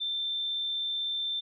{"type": "tone", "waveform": "sine", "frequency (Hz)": 3562, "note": "A7", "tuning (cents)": 21, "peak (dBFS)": -29, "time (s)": [0, 1.41], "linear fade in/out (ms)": 20, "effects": []}